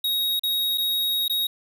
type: tone with dropouts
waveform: square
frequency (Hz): 3778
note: A#7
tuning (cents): +22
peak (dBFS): -22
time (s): 0.04-1.47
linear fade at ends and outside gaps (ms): 5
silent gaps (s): 0.395-0.434 / 0.776-0.78 / 1.281-1.297
effects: none